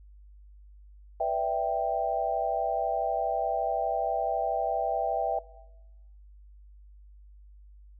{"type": "chord", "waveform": "sine", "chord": "E minor seventh", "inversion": "second", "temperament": "equal", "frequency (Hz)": [493.9, 587.3, 659.3, 784], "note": ["B4", "D5", "E5", "G5"], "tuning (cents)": [0, 0, 0, 0], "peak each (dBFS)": [-34, -34, -28, -29], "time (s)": [1.2, 5.39], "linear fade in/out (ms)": 5, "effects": ["noise-tail reverb RT60 1.0 s tail -19 dB re dry", "added 50 Hz sine -49 dBFS peak until 7.99 s"]}